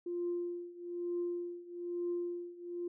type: tone with tremolo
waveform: sine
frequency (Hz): 349.2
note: F4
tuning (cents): 0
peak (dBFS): -31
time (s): 0.06-2.88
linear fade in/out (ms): 5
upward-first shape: triangle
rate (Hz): 1.1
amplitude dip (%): 90
effects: tanh soft clip ceiling -28 dBFS